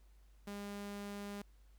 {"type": "tone", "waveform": "sawtooth", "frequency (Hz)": 202.7, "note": "G#3", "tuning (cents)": -42, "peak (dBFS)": -39, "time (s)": [0.47, 1.42], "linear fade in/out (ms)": 5, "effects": ["added 50 Hz sine -60 dBFS peak until 1.78 s", "pink hiss -75 dBFS RMS until 1.78 s"]}